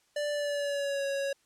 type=tone with pitch glide; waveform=square; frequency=587.3 to 554.3 Hz; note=D5 to C#5; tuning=0 to 0 cents; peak=-30 dBFS; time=0.16-1.33 s; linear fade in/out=5 ms; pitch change=-100 cents; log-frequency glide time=0.31-1.05 s; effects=white hiss -69 dBFS RMS until 1.45 s + low-pass 9000 Hz 12 dB/octave